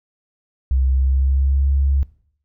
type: tone with pitch glide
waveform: sine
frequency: 65.41 to 68.94 Hz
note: C2 to C#2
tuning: 0 to -9 cents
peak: -14 dBFS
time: 0.71-2.03 s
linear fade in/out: 0 ms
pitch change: +91 cents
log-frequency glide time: 0.85-1.68 s
effects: noise-tail reverb RT60 0.6 s tail -19 dB re dry